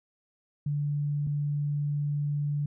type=tone pair in turn; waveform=sine; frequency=145.8 / 145.8 Hz; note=D3 / D3; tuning=-12 / -12 cents; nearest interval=unison; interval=0 cents; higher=neither; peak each=-26 dBFS; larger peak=neither; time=0.66-1.27 / 1.27-2.66 s; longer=second; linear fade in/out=5 ms; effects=none